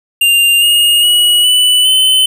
square tone with pitch steps, 2794 / 2854 / 2916 / 2979 / 3043 Hz, F7 / F7 / F#7 / F#7 / F#7, 0 / +37 / -26 / +11 / +48 cents, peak -7 dBFS, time 0.21-2.26 s, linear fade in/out 5 ms, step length 410 ms, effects 8-bit

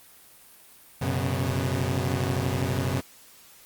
sawtooth chord, F# suspended fourth, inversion none, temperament equal with one note detuned, 92.5 / 123.47 / 135.82 Hz, F#2 / B2 / C#3, 0 / 0 / -35 cents, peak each -25 dBFS, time 1.01-3.01 s, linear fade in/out 10 ms, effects white hiss -52 dBFS RMS until 3.65 s + Opus 32 kbps

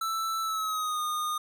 square tone with pitch glide, 1323 to 1227.3 Hz, E6 to D#6, +6 to -24 cents, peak -29 dBFS, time 0.01-1.38 s, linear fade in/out 5 ms, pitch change -130 cents, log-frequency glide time 0.42-1 s, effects none

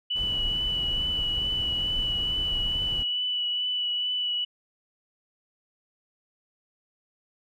sine tone with vibrato, 2960 Hz, F#7, in tune, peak -25 dBFS, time 0.1-4.45 s, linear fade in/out 10 ms, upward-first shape triangle, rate 2.3 Hz, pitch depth 19 cents each way
brown noise, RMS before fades -35 dBFS, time 0.15-3.04 s, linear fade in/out 20 ms
effects none

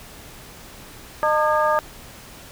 sine tone cluster, 611 / 906 / 1213 / 1641 Hz, D#5 / A#5 / D#6 / G#6, -32 / -50 / -44 / -21 cents, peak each -20 / -22 / -21 / -27 dBFS, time 1.23-1.79 s, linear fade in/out 0 ms, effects pink hiss -42 dBFS RMS until 2.51 s

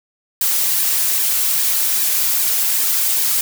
blue noise with flanger, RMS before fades -17 dBFS, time 0.41-3.41 s, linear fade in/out 2 ms, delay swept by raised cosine 1.4 to 6.3 ms, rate 2.5 Hz, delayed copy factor -0.95, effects none

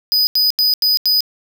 square tone bursts, 4978 Hz, D#8, in tune, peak -12 dBFS, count 5, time 0.12-1.206 s, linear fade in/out 0 ms, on 150 ms, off 84 ms, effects none

